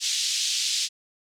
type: band-pass noise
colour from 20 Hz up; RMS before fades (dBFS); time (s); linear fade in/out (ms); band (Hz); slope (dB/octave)
pink; -26; 0-0.89; 50; 3300 to 7100; 24
effects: none